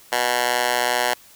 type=tone with high-pass filter; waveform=10% pulse; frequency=122.6 Hz; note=B2; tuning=12 cents flat; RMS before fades=-21 dBFS; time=0.12-1.14 s; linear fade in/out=5 ms; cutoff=870 Hz; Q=1.1; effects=white hiss -49 dBFS RMS until 1.35 s